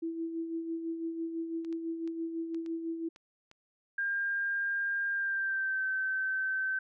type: tone with tremolo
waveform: sine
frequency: 329.6 Hz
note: E4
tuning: in tune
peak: -31 dBFS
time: 0.02-3.09 s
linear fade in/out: 10 ms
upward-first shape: sine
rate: 6 Hz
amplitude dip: 50%
type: clicks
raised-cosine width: 0.2 ms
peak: -36 dBFS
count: 7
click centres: 1.648 / 1.727 / 2.076 / 2.546 / 2.662 / 3.161 / 3.514 s
type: tone with pitch glide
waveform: sine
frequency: 1604 to 1541.3 Hz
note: G6 to G6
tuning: +39 to -30 cents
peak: -29 dBFS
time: 3.98-6.79 s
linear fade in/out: 5 ms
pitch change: -69 cents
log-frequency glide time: 5.1-5.85 s
effects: none